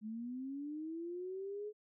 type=linear sweep; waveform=sine; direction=up; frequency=210 to 426.6 Hz; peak=-40 dBFS; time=0.01-1.73 s; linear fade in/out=50 ms; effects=none